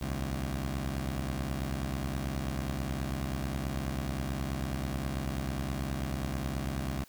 15% pulse beating tone pair, 65.9 / 75.2 Hz, C2 / D2, +13 / +42 cents, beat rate 9.3 Hz, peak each -27 / -31 dBFS, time 0.01-7.04 s, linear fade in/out 5 ms, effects white hiss -59 dBFS RMS until 7.08 s

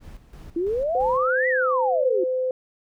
brown noise with tremolo, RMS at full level -40 dBFS, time 0-1.3 s, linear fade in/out 50 ms, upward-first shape square, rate 3 Hz, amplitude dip 65%
sine exponential two-way sweep, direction up then down, 325 to 2002 to 347.8 Hz, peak -21 dBFS, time 0.56-2.24 s, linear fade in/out 5 ms, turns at 1.48 s
sine tone, 513 Hz, C5, 34 cents flat, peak -21 dBFS, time 0.95-2.51 s, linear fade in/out 2 ms
effects none

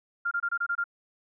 sine tone bursts, 1396.9 Hz, F6, in tune, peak -25 dBFS, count 7, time 0.25-0.841 s, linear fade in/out 10 ms, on 63 ms, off 25 ms, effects none

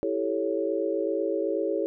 sine chord, A dominant seventh, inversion second, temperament equal, 329.6 / 392 / 440 / 554.4 Hz, E4 / G4 / A4 / C#5, 0 / 0 / 0 / 0 cents, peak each -30 dBFS, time 0.03-1.86 s, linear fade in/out 0 ms, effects none

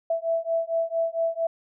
sine beating tone pair, 659.3 / 663.7 Hz, E5 / E5, 0 / +12 cents, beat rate 4.4 Hz, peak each -26 dBFS, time 0.1-1.47 s, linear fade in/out 5 ms, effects none

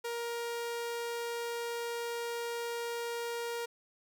sawtooth tone, 470.2 Hz, A#4, 15 cents sharp, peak -31 dBFS, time 0.04-3.66 s, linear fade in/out 10 ms, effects none

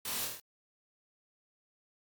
white noise with echo, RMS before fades -39 dBFS, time 0.05-0.25 s, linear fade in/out 2 ms, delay 25 ms, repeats 6, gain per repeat -2 dB, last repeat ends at 0.4 s, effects Opus 48 kbps

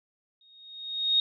sine tone with exponential growth, 3729 Hz, A#7, in tune, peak -18 dBFS, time 0.41-1.2 s, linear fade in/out 2 ms, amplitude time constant 170 ms, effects none

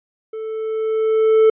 triangle tone with level ramp, 440 Hz, A4, in tune, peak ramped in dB -24 to -6 dBFS, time 0.33-1.5 s, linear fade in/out 5 ms, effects resampled to 8000 Hz

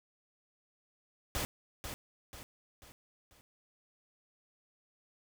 pink noise with echo, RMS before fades -35 dBFS, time 1.35-1.45 s, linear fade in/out 0 ms, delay 490 ms, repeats 4, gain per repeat -7 dB, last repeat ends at 3.41 s, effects none

